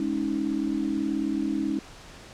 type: chord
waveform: sine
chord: Ab suspended fourth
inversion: none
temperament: equal with one note detuned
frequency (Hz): 207.7 / 277.2 / 315.7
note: Ab3 / Db4 / Eb4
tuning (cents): 0 / 0 / +25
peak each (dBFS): -31 / -28 / -28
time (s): 0-1.79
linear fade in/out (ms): 2
effects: pink hiss -46 dBFS RMS until 2.33 s + low-pass 7000 Hz 12 dB/octave

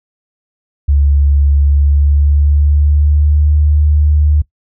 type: tone with pitch glide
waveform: sine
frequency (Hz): 71 to 74.7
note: C#2 to D2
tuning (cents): +42 to +30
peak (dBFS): -7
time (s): 0.88-4.42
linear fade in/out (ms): 10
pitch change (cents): +88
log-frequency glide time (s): 1.57-3.54
effects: noise-tail reverb RT60 0.1 s tail -19 dB re dry

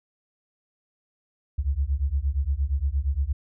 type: beating tone pair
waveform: sine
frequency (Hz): 65.41 / 74.01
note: C2 / D2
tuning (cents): 0 / +14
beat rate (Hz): 8.6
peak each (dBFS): -25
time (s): 1.58-3.33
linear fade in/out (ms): 10
effects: none

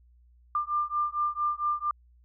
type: beating tone pair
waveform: sine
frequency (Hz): 1192 / 1196.4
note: D6 / D6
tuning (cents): +25 / +32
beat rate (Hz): 4.4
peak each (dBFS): -29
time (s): 0.55-1.91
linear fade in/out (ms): 2
effects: added 60 Hz sine -56 dBFS peak until 2.24 s

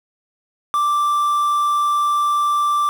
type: tone with quantisation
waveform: triangle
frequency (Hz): 1174.7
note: D6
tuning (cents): 0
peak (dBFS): -13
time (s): 0.74-2.89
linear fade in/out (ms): 0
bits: 6
effects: none

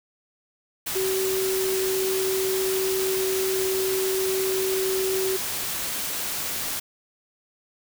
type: tone in noise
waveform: sine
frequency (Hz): 380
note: F#4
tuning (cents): +46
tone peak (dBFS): -23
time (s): 0.95-5.37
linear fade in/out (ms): 10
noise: white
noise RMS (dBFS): -29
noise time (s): 0.86-6.8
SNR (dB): +3
effects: none

